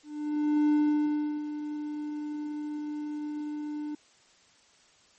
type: tone with ADSR envelope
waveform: triangle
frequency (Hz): 298.6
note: D4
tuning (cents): +29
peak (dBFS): -18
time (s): 0.03-3.95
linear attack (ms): 670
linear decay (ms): 730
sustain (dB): -12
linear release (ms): 4
effects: white hiss -61 dBFS RMS until 5.18 s + MP3 32 kbps